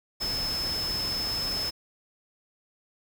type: tone in noise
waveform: sine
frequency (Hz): 5220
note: E8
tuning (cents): -18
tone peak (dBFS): -28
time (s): 0.2-1.71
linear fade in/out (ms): 20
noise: pink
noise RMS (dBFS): -36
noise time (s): 0.2-1.71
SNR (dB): +5
effects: none